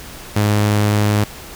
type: tone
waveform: sawtooth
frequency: 104.5 Hz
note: G#2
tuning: 11 cents sharp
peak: -9 dBFS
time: 0.36-1.24 s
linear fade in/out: 5 ms
effects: pink hiss -35 dBFS RMS until 1.55 s